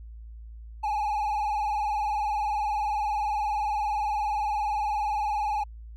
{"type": "tone with vibrato", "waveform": "triangle", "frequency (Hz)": 841, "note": "G#5", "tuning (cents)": 22, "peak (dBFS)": -23, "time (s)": [0.83, 5.64], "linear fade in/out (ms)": 10, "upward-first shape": "sine", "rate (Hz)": 20, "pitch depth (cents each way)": 75, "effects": ["added 56 Hz sine -40 dBFS peak until 5.96 s"]}